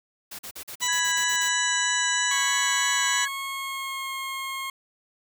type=noise bursts; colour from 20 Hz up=white; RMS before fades=-38 dBFS; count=10; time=0.31-1.488 s; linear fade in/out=10 ms; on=80 ms; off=42 ms
type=harmonic tone; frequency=987.8 Hz; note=B5; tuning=in tune; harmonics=1 / 2 / 3 / 4 / 6 / 7 / 8; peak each=-31 / -31 / -31 / -31 / -31 / -31 / -31 dBFS; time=0.81-3.26 s; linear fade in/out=20 ms
type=tone with vibrato; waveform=sine; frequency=1661.2 Hz; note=G#6; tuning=in tune; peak=-27 dBFS; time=0.88-3.28 s; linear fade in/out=10 ms; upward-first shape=sine; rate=3.1 Hz; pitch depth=13 cents each way
type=tone with pitch glide; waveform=20% pulse; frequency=1102 to 1076.2 Hz; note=C#6 to C6; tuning=-11 to +48 cents; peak=-25 dBFS; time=2.31-4.7 s; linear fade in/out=2 ms; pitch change=-41 cents; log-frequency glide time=2.93-4.14 s
effects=none